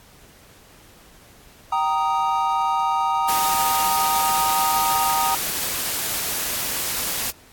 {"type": "chord", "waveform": "triangle", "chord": "Eb major", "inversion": "first", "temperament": "just", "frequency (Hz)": [777.8, 933.4, 1244.5], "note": ["G5", "Bb5", "Eb6"], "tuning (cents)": [-14, 2, 0], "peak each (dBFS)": [-22, -20, -22], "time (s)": [1.72, 5.35], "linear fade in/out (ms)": 5}
{"type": "noise", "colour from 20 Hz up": "white", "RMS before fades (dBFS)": -25, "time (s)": [3.28, 7.31], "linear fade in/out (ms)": 10}
{"effects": ["pink hiss -50 dBFS RMS until 7.52 s", "AAC 64 kbps"]}